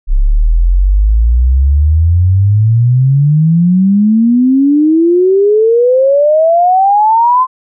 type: exponential sweep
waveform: sine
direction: up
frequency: 32.7 to 1046.5 Hz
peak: -5 dBFS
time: 0.07-7.47 s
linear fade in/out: 50 ms
effects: none